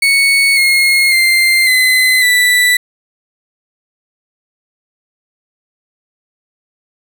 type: tone with pitch steps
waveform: 35% pulse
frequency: 2217 / 2154 / 2093 / 2033 / 1975.1 Hz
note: C#7 / C7 / C7 / B6 / B6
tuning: 0 / +50 / 0 / +50 / 0 cents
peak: -6 dBFS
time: 0.02-2.77 s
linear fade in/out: 5 ms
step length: 550 ms
effects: none

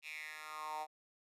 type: tone with high-pass filter sweep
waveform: 10% pulse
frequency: 154.1 Hz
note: D#3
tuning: 16 cents flat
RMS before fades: -45 dBFS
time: 0.02-0.87 s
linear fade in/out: 50 ms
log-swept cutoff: 2700 to 760 Hz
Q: 5.4
effects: resampled to 32000 Hz

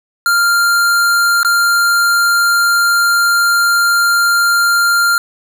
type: tone with dropouts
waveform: square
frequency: 1394 Hz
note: F6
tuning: 4 cents flat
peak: -10 dBFS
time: 0.26-5.18 s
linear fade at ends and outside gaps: 1 ms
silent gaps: 1.431-1.448 s
effects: none

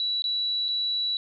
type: tone with dropouts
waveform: sine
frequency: 3931 Hz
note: B7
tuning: 9 cents flat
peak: -24 dBFS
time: 0-1.17 s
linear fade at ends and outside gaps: 1 ms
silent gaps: 0.221-0.241 / 0.683-0.687 s
effects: none

